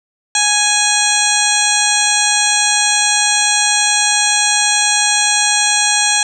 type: harmonic tone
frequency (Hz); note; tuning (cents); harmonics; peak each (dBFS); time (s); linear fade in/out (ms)
830.6; G#5; 0; 1 / 2 / 3 / 4 / 5 / 7 / 8 / 9 / 10; -20 / -20 / -20 / -20 / -20 / -20 / -20 / -20 / -20; 0.35-6.23; 2
effects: none